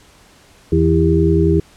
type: harmonic tone with a mistuned harmonic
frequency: 82.41 Hz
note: E2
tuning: in tune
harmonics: 1 / 2 / 4 / 5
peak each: -16 / -16 / -16 / -16 dBFS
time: 0.72-1.6 s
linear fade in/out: 5 ms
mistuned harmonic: 5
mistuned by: -50 cents
effects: pink hiss -48 dBFS RMS until 1.76 s + low-pass 10000 Hz 12 dB/octave